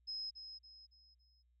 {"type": "tone with echo", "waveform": "sine", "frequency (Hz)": 5120, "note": "D#8", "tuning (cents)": 49, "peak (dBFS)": -40, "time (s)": [0.07, 0.31], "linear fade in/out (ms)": 20, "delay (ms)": 280, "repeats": 4, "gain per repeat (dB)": -8, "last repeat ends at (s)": 1.43, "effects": ["added 60 Hz sine -70 dBFS peak until 1.6 s"]}